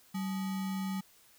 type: tone with sample-and-hold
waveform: sine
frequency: 191.4 Hz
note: G3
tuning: 41 cents flat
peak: -32 dBFS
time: 0.14-1.01 s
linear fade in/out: 10 ms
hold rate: 1050 Hz
effects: white hiss -62 dBFS RMS until 1.38 s